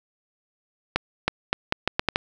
accelerating click train, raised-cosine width 0.3 ms, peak -4 dBFS, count 8, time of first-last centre 0.96-2.159 s, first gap 320 ms, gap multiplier 0.78, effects none

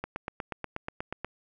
click train, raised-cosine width 0.5 ms, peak -18 dBFS, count 11, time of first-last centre 0.04-1.246 s, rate 8.29 Hz, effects none

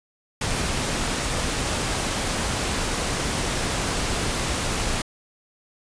pink noise, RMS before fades -25 dBFS, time 0.41-5.02 s, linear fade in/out 5 ms, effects resampled to 22050 Hz

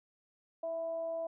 sine tone with frequency modulation, 659.3 Hz, E5, in tune, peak -34 dBFS, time 0.63-1.27 s, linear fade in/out 5 ms, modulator 335 Hz, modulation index 0.23, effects none

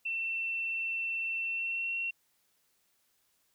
sine tone with pitch glide, 2691 to 2727 Hz, E7 to F7, +35 to -42 cents, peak -31 dBFS, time 0.05-2.11 s, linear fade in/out 10 ms, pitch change +23 cents, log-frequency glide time 1.38-1.96 s, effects white hiss -73 dBFS RMS until 3.54 s

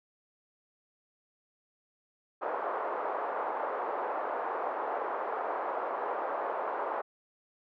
white band-pass noise, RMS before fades -34 dBFS, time 2.41-7.02 s, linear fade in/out 20 ms, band 430 to 1100 Hz, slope 24 dB/octave, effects none

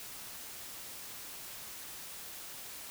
silence, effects white hiss -46 dBFS RMS until 2.9 s

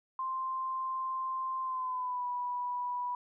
sine tone with pitch glide, 1046.5 to 982.1 Hz, C6 to B5, 0 to -10 cents, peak -32 dBFS, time 0.19-3.15 s, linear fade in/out 2 ms, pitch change -110 cents, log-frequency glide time 1.62-2.26 s, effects none

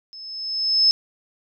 sine tone with level ramp, 5220 Hz, E8, 18 cents flat, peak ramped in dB -37 to -11 dBFS, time 0.13-0.91 s, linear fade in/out 0 ms, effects none

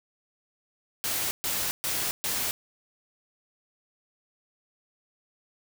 white noise bursts, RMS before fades -29 dBFS, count 4, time 1.04-2.51 s, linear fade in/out 0 ms, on 270 ms, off 130 ms, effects none

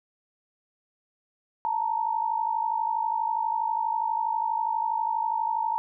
sine tone pair together, 880 / 932.3 Hz, A5 / A#5, 0 / 0 cents, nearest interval minor second, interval 100 cents, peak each -27 / -27 dBFS, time 1.65-5.78 s, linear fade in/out 0 ms, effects none

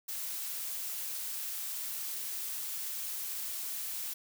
blue noise, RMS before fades -38 dBFS, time 0.08-4.14 s, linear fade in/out 10 ms, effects none

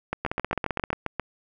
two click trains, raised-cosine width 0.5 ms, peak -11 / -11 dBFS, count 11 / 9, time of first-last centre 0.25-0.904 / 0.13-1.197 s, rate 15.3 / 7.5 Hz, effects none

